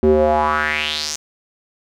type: tone with band-pass filter sweep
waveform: square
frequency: 76 Hz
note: D#2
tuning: 40 cents flat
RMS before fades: -17 dBFS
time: 0.03-1.16 s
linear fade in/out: 0 ms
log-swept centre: 320 to 6600 Hz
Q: 4.1
effects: none